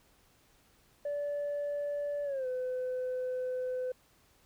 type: tone with pitch glide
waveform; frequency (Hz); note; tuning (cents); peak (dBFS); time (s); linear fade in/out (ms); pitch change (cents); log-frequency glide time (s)
sine; 579 to 507; D5 to B4; -25 to +45; -30; 1.05-3.92; 5; -230; 2.24-2.47
effects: tanh soft clip ceiling -30 dBFS + pink hiss -66 dBFS RMS until 4.45 s